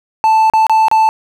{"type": "tone with dropouts", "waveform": "triangle", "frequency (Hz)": 880, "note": "A5", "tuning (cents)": 0, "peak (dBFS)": -5, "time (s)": [0.24, 1.09], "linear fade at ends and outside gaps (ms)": 0, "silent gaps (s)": [[0.499, 0.536], [0.667, 0.696], [0.883, 0.914]], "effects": []}